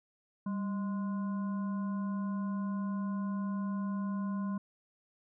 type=harmonic tone with a mistuned harmonic; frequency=207.7 Hz; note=G#3; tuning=in tune; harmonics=1 / 3 / 5 / 7; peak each=-32 / -51 / -45 / -55 dBFS; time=0.46-4.58 s; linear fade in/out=5 ms; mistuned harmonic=1; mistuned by=-92 cents; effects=none